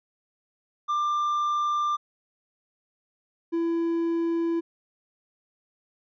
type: tone pair in turn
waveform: triangle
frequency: 1189 / 334.5 Hz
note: D6 / E4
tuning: +21 / +25 cents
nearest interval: octave + minor seventh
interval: 2196 cents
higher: first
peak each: -21 dBFS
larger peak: neither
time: 0.88-1.97 / 3.52-4.61 s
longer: neither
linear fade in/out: 20 ms
effects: resampled to 16000 Hz